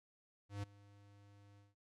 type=tone with ADSR envelope; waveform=square; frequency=101.4 Hz; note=G#2; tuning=41 cents flat; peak=-39 dBFS; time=0.49-1.75 s; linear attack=140 ms; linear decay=13 ms; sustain=-22 dB; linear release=170 ms; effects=low-pass 8000 Hz 12 dB/octave + MP3 96 kbps